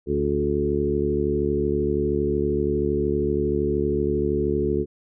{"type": "harmonic tone with a mistuned harmonic", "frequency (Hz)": 72.8, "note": "D2", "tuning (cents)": -15, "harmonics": [1, 2, 3, 4, 5, 6], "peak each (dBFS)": [-29, -30, -29, -29, -24, -26], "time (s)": [0.06, 4.86], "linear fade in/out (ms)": 50, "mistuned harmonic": 6, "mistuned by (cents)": -17, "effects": []}